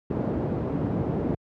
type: band-pass noise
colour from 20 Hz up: pink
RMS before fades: -27 dBFS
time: 0.1-1.35 s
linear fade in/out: 5 ms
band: 100 to 460 Hz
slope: 12 dB/octave
effects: high-pass 60 Hz 12 dB/octave